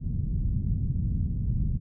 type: low-pass noise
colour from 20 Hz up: white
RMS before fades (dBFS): -27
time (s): 0-1.8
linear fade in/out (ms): 50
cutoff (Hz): 150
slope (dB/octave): 24
effects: none